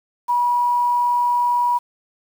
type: tone with quantisation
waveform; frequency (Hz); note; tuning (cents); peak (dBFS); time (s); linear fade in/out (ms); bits
sine; 969; B5; -33; -15; 0.28-1.79; 20; 7
effects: none